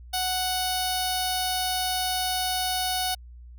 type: tone with notch filter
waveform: 10% pulse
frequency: 740 Hz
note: F#5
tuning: in tune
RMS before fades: -27 dBFS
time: 0.13-3.15 s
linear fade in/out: 10 ms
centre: 1900 Hz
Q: 0.66
effects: added 60 Hz sine -42 dBFS peak until 3.58 s